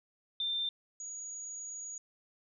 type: tone pair in turn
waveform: sine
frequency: 3583 / 6764 Hz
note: A7 / G#8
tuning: +31 / +31 cents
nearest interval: major seventh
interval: 1100 cents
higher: second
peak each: -31 / -40 dBFS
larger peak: first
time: 0.4-0.69 / 1-1.98 s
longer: second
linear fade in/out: 2 ms
effects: none